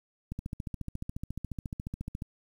click train, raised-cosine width 5 ms, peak -23 dBFS, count 28, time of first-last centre 0.32-2.221 s, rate 14.2 Hz, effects 9-bit

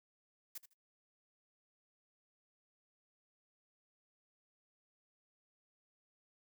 blue noise with echo, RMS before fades -45 dBFS, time 0.55-0.58 s, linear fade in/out 5 ms, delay 78 ms, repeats 2, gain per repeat -13 dB, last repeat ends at 0.736 s, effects noise-tail reverb RT60 0.1 s tail -21 dB re dry

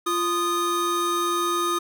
square tone pair together, 347.2 / 1237.3 Hz, F4 / D#6, -10 / -10 cents, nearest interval octave + minor seventh, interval 2200 cents, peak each -27 / -24 dBFS, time 0.06-1.79 s, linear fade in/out 10 ms, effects none

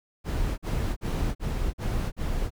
brown noise bursts, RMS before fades -27 dBFS, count 6, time 0.24-2.505 s, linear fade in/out 50 ms, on 340 ms, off 45 ms, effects none

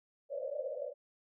white band-pass noise, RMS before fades -39 dBFS, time 0.29-0.94 s, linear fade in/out 50 ms, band 520 to 590 Hz, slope 96 dB/octave, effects none

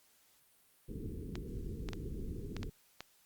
pink low-pass noise, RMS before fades -42 dBFS, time 0.88-2.7 s, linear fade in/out 10 ms, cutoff 460 Hz, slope 96 dB/octave
clicks, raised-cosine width 0.2 ms, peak -25 dBFS, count 6, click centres 1.355 / 1.888 / 1.933 / 2.566 / 2.631 / 3.006 s
effects white hiss -68 dBFS RMS until 3.25 s + Opus 48 kbps

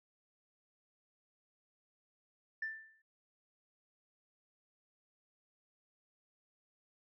sine tone with exponential decay, 1773 Hz, A6, 13 cents sharp, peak -33 dBFS, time 2.62-3.02 s, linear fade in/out 5 ms, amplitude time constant 86 ms, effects tanh soft clip ceiling -31 dBFS

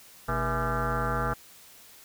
sine tone with frequency modulation, 658 Hz, E5, 3 cents flat, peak -25 dBFS, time 0.28-1.34 s, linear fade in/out 10 ms, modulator 177 Hz, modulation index 4.8, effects white hiss -52 dBFS RMS until 2.04 s

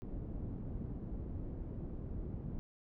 pink low-pass noise, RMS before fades -42 dBFS, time 0.02-2.59 s, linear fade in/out 0 ms, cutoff 280 Hz, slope 12 dB/octave, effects none

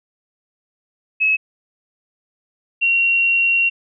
sine tone pair in turn, 2577 / 2745 Hz, E7 / F7, -40 / -31 cents, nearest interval minor second, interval 109 cents, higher second, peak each -13 dBFS, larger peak neither, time 1.2-1.37 / 2.81-3.7 s, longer second, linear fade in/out 20 ms, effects none

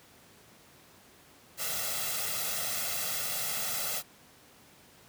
white noise with comb filter, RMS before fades -33 dBFS, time 1.57-4.03 s, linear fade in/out 50 ms, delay 1.5 ms, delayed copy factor +0.8, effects pink hiss -57 dBFS RMS until 5.08 s + high-pass 100 Hz 12 dB/octave

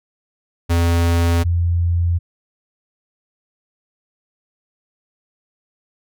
square / sine tone pair in turn, 85 / 85.94 Hz, F2 / F2, -46 / -27 cents, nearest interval unison, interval 19 cents, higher second, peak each -14 / -14 dBFS, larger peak neither, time 0.69-1.44 / 1.44-2.19 s, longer neither, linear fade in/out 20 ms, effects none

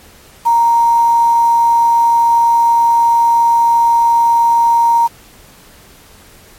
sine tone with quantisation, 932.3 Hz, A#5, in tune, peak -7 dBFS, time 0.45-5.08 s, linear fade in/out 20 ms, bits 5, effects pink hiss -42 dBFS RMS until 6.58 s + MP3 64 kbps

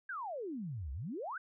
sine exponential two-way sweep, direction down then up, 1661.2 to 61.74 to 1620 Hz, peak -38 dBFS, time 0.09-1.38 s, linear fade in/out 5 ms, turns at 0.92 s, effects none

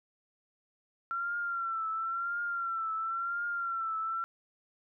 sine tone with vibrato, 1361 Hz, F6, 45 cents flat, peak -31 dBFS, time 1.11-4.24 s, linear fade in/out 0 ms, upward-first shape triangle, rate 0.96 Hz, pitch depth 70 cents each way, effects none

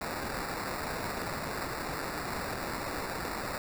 white noise with sample-and-hold, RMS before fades -36 dBFS, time 0.01-3.58 s, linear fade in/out 2 ms, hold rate 3150 Hz, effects none

